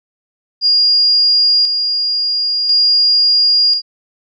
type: tone with tremolo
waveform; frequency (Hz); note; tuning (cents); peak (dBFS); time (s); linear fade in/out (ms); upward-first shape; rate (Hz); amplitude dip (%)
sine; 4837; D#8; -50; -8; 0.61-3.82; 50; square; 0.48; 45
effects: none